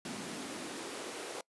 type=noise with high-pass filter sweep; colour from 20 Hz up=pink; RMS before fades=-42 dBFS; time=0.05-1.41 s; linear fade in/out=2 ms; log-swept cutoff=200 to 430 Hz; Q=2.1; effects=noise-tail reverb RT60 0.1 s tail -24 dB re dry + resampled to 24000 Hz